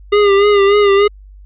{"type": "tone with vibrato", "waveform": "square", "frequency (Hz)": 404.8, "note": "G#4", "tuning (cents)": -44, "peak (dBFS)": -8, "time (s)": [0.12, 1.08], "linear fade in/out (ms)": 10, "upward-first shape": "sine", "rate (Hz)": 3.4, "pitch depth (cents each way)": 49, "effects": ["added 49 Hz sine -35 dBFS peak until 1.45 s", "resampled to 8000 Hz"]}